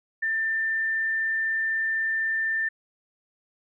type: tone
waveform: sine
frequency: 1788 Hz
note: A6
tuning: 27 cents sharp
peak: -23 dBFS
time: 0.22-2.69 s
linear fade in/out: 10 ms
effects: none